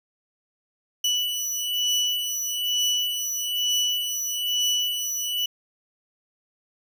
30% pulse beating tone pair, 2960 / 2961.1 Hz, F#7 / F#7, 0 / +1 cents, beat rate 1.1 Hz, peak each -23 dBFS, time 1.04-5.46 s, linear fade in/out 5 ms, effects none

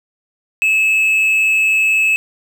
triangle tone with amplitude modulation, 2598 Hz, E7, 26 cents flat, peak -8 dBFS, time 0.62-2.16 s, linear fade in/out 0 ms, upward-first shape sine, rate 196 Hz, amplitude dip 30%, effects none

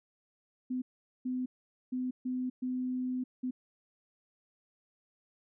sine tone bursts at uneven times, 253.7 Hz, B3, 47 cents sharp, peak -31 dBFS, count 6, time 0.7-0.82 / 1.25-1.46 / 1.92-2.11 / 2.25-2.5 / 2.62-3.24 / 3.43-3.51 s, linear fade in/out 10 ms, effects none

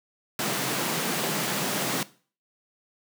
pink high-pass noise, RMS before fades -28 dBFS, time 0.39-2.03 s, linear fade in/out 2 ms, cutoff 130 Hz, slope 96 dB/octave, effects noise-tail reverb RT60 0.4 s tail -18 dB re dry

